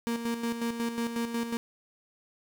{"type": "tone with tremolo", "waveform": "35% pulse", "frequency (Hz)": 233.1, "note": "A#3", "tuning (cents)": 0, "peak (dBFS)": -26, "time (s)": [0.07, 1.57], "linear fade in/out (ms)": 0, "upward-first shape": "square", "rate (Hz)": 5.5, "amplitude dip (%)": 55, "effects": []}